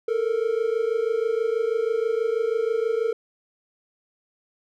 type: tone pair together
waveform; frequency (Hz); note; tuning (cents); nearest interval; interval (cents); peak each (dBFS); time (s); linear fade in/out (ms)
triangle; 440 / 466.2; A4 / A#4; 0 / 0; minor second; 100; -22; 0.08-3.13; 5
effects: none